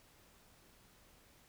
silence, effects pink hiss -65 dBFS RMS until 1.48 s

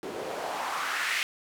white noise with band-pass filter sweep, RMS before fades -32 dBFS, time 0.03-1.23 s, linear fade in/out 0 ms, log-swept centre 340 to 2300 Hz, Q 2.4, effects none

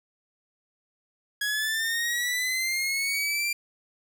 sawtooth linear sweep, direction up, 1661.2 to 2378 Hz, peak -22 dBFS, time 1.41-3.53 s, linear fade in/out 5 ms, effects none

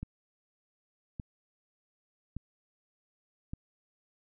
click train, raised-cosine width 5 ms, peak -25 dBFS, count 4, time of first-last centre 0.03-3.535 s, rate 0.856 Hz, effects none

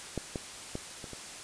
clicks, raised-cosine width 2 ms, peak -18 / -20 / -21 / -29 / -29 dBFS, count 5, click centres 0.177 / 0.358 / 0.754 / 1.042 / 1.133 s, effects white hiss -44 dBFS RMS until 1.43 s + resampled to 22050 Hz

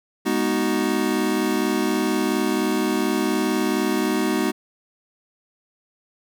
square chord, G# minor seventh, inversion none, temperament equal with one note detuned, 207.7 / 246.9 / 311.1 / 373.9 Hz, G#3 / B3 / D#4 / F#4, 0 / 0 / 0 / +18 cents, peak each -27 / -26 / -25 / -26 dBFS, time 0.25-4.52 s, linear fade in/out 20 ms, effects none

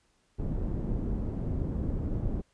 pink low-pass noise, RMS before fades -31 dBFS, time 0.38-2.42 s, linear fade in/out 20 ms, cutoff 290 Hz, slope 12 dB/octave, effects pink hiss -70 dBFS RMS until 2.53 s + resampled to 22050 Hz

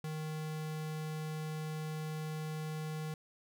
square tone, 155.56 Hz, D#3, in tune, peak -38 dBFS, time 0.04-3.14 s, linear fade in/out 2 ms, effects none

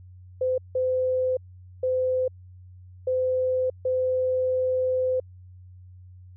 sine tone bursts at uneven times, 512 Hz, C5, 38 cents flat, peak -21 dBFS, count 5, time 0.41-0.58 / 0.75-1.37 / 1.83-2.28 / 3.07-3.7 / 3.85-5.2 s, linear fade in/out 5 ms, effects added 91 Hz sine -44 dBFS peak until 6.36 s

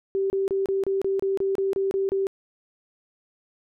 sine tone bursts, 388.8 Hz, G4, 14 cents flat, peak -21 dBFS, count 12, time 0.15-2.269 s, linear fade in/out 0 ms, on 150 ms, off 29 ms, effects none

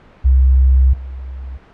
sine tone with level steps, 65.3 Hz, C2, 3 cents flat, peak -7 / -25 dBFS, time 0.24-1.58 s, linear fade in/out 20 ms, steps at 0.93 s, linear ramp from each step 5 ms, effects pink hiss -45 dBFS RMS until 1.73 s + low-pass 2000 Hz 12 dB/octave

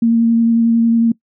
sine tone with vibrato, 230.4 Hz, A#3, 20 cents flat, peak -9 dBFS, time 0.02-1.12 s, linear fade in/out 5 ms, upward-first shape sine, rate 11 Hz, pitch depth 12 cents each way, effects noise-tail reverb RT60 0.1 s tail -22 dB re dry

